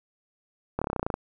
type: slowing click train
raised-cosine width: 1 ms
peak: -13 dBFS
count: 12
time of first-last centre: 0.79-1.141 s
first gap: 26 ms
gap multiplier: 1.04
effects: none